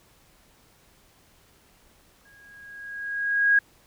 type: tone with exponential growth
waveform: sine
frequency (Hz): 1642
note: G#6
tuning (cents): -20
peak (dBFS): -14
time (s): 2.25-3.59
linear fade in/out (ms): 5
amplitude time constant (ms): 290
effects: pink hiss -59 dBFS RMS until 3.86 s